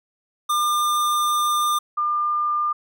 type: tone pair in turn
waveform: square / sine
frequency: 1201 / 1201 Hz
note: D6 / D6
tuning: +38 / +38 cents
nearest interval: unison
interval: 0 cents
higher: neither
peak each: -19 dBFS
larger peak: neither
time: 0.49-1.79 / 1.97-2.73 s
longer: first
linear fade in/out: 10 ms
effects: none